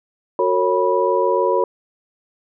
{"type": "tone cluster", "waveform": "sine", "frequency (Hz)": [368.2, 454.9, 552, 979], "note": ["F#4", "A#4", "C#5", "B5"], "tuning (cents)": [-8, -42, -7, -15], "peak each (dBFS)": -20, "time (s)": [0.39, 1.64], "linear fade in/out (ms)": 2, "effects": []}